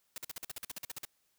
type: noise bursts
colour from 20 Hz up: white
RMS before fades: -41 dBFS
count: 14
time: 0.16-1.051 s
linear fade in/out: 2 ms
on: 20 ms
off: 47 ms
effects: white hiss -75 dBFS RMS until 1.38 s